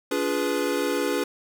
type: chord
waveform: square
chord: D diminished seventh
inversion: none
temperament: equal with one note detuned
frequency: 287.3 / 349.2 / 415.3 / 493.9 Hz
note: D4 / F4 / Ab4 / Cb5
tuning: -38 / 0 / 0 / 0 cents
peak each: -29 / -31 / -29 / -29 dBFS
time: 0.11-1.24 s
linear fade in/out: 5 ms
effects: none